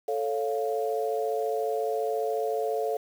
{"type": "chord", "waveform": "sine", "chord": "A augmented", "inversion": "none", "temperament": "equal", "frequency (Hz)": [440, 554.4, 698.5], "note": ["A4", "C#5", "E#5"], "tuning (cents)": [0, 0, 0], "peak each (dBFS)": [-28, -32, -31], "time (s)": [0.08, 2.97], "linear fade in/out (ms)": 5, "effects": ["8-bit"]}